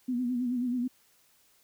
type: tone with vibrato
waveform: sine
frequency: 246.9 Hz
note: B3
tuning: in tune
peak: -27 dBFS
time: 0.08-0.88 s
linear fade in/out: 10 ms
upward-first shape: sine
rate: 9.3 Hz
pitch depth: 63 cents each way
effects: white hiss -65 dBFS RMS until 1.63 s